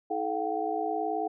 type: tone cluster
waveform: sine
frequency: 321.7 / 430.4 / 709 / 768 Hz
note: E4 / A4 / F5 / G5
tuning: -42 / -38 / +26 / -36 cents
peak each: -35 / -33 / -33 / -32 dBFS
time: 0.1-1.28 s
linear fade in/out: 10 ms
effects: none

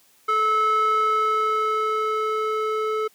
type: tone with band-pass filter sweep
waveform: square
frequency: 433.7 Hz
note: A4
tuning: 25 cents flat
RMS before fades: -22 dBFS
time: 0.28-3.08 s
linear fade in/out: 10 ms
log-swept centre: 1400 to 880 Hz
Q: 3.5
effects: white hiss -58 dBFS RMS until 3.14 s + high-pass 100 Hz 12 dB/octave

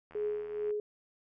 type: click train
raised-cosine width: 0.5 ms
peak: -38 dBFS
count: 49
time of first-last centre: 0.11-0.707 s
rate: 80.4 Hz
type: tone with tremolo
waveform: sine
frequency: 419.4 Hz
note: G#4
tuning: 17 cents sharp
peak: -29 dBFS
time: 0.15-0.8 s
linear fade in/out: 2 ms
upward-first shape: triangle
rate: 2.3 Hz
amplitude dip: 70%
effects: none

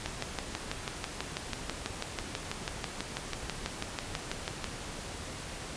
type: click train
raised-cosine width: 0.2 ms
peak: -15 dBFS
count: 29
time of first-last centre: 0.06-4.643 s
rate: 6.11 Hz
effects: pink hiss -41 dBFS RMS until 5.76 s + resampled to 22050 Hz

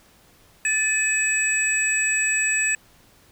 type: tone cluster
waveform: sine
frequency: 1748 / 2535 / 7820 Hz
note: A6 / D#7 / B8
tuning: -12 / +32 / -18 cents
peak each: -23 dBFS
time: 0.65-2.75 s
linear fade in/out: 2 ms
effects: tanh soft clip ceiling -10 dBFS + pink hiss -55 dBFS RMS until 3.31 s

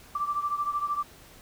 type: beating tone pair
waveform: sine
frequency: 1169 / 1182 Hz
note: D6 / D6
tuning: -8 / +11 cents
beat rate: 13 Hz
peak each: -28 / -32 dBFS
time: 0.15-1.03 s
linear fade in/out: 5 ms
effects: pink hiss -52 dBFS RMS until 1.41 s

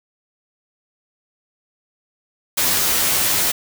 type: noise with comb filter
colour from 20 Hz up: white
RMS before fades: -18 dBFS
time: 2.57-3.52 s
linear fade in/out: 10 ms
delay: 12 ms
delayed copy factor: +0.65
effects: none

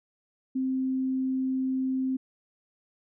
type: tone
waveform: sine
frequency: 261.6 Hz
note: C4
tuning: in tune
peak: -25 dBFS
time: 0.55-2.17 s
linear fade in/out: 10 ms
effects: none

